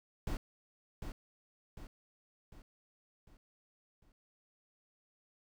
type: noise with echo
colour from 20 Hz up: brown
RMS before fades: -36 dBFS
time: 0.27-0.37 s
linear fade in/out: 2 ms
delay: 750 ms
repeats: 5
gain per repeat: -6 dB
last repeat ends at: 4.12 s
effects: none

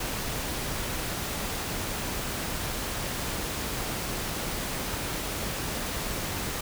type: noise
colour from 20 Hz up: pink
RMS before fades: -32 dBFS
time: 0-6.61 s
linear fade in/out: 5 ms
effects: none

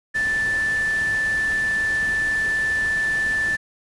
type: tone in noise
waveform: sine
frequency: 1760 Hz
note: A6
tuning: in tune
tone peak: -19 dBFS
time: 0.14-3.57 s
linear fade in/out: 20 ms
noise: pink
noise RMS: -35 dBFS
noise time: 0.14-3.57 s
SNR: +13 dB
effects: resampled to 24000 Hz

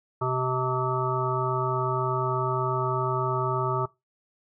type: harmonic tone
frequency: 128.3 Hz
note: C3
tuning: 34 cents flat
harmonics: 1 / 3 / 5 / 7 / 9 / 10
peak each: -29 / -30 / -34 / -31 / -30 / -33 dBFS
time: 0.21-3.86 s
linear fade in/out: 10 ms
effects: noise-tail reverb RT60 0.2 s tail -20 dB re dry

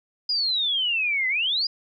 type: exponential two-way sweep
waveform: sine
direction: down then up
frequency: 4978 to 2000 to 4978 Hz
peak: -21 dBFS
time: 0.29-1.67 s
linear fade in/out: 5 ms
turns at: 1.28 s
effects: none

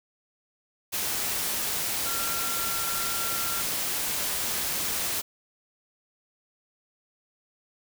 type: tone in noise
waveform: sine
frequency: 1371 Hz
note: F6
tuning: 32 cents flat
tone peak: -35 dBFS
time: 2.05-3.62 s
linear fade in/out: 20 ms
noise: white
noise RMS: -29 dBFS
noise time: 0.92-5.22 s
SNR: -9 dB
effects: none

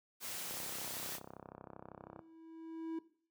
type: noise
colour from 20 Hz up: white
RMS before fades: -43 dBFS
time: 0.2-1.2 s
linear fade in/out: 50 ms
type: click train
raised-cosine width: 1 ms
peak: -34 dBFS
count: 56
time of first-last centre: 0.51-2.192 s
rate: 32.7 Hz
type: tone with exponential growth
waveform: triangle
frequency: 325.5 Hz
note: E4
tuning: 22 cents flat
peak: -34 dBFS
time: 1.65-2.99 s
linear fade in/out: 5 ms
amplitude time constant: 290 ms
effects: noise-tail reverb RT60 0.5 s tail -17 dB re dry + high-pass 100 Hz 12 dB/octave

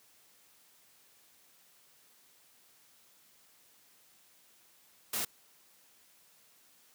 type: noise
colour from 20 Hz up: white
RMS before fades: -34 dBFS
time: 5.13-5.25 s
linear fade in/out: 5 ms
effects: white hiss -64 dBFS RMS until 6.94 s + high-pass 100 Hz 12 dB/octave

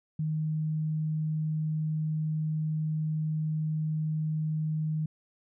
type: tone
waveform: sine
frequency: 155.56 Hz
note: D#3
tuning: in tune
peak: -27 dBFS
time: 0.19-5.06 s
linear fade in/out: 5 ms
effects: none

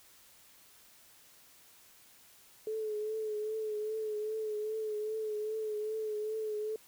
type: tone with vibrato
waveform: sine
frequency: 430.5 Hz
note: A4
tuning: 38 cents flat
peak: -33 dBFS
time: 2.67-6.76 s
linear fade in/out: 2 ms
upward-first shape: triangle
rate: 2.5 Hz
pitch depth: 44 cents each way
effects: white hiss -60 dBFS RMS until 6.87 s

